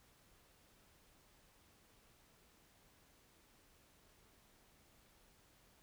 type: silence
effects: pink hiss -69 dBFS RMS until 5.82 s